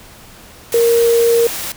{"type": "tone in noise", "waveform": "sine", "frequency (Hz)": 466.2, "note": "A#4", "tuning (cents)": 0, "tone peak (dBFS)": -9, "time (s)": [0.74, 1.47], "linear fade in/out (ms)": 2, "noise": "white", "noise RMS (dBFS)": -24, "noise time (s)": [0.72, 1.72], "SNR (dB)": 12, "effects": ["pink hiss -40 dBFS RMS until 1.76 s"]}